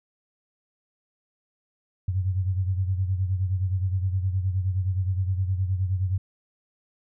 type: beating tone pair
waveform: sine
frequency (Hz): 92.5 / 102.1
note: F#2 / G#2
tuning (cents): 0 / -29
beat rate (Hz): 9.6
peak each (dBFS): -23 / -30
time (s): 2.08-6.18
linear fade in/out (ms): 5
effects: none